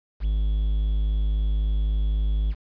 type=tone with quantisation; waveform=triangle; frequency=51.91 Hz; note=G#1; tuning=in tune; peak=-18 dBFS; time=0.2-2.55 s; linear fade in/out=50 ms; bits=8; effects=resampled to 11025 Hz